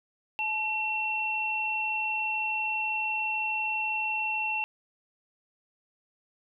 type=tone pair together; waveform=sine; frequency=863 / 2713 Hz; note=A5 / E7; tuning=-34 / +49 cents; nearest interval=octave + minor sixth; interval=1983 cents; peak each=-33 / -28 dBFS; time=0.39-4.64 s; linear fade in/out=0 ms; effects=none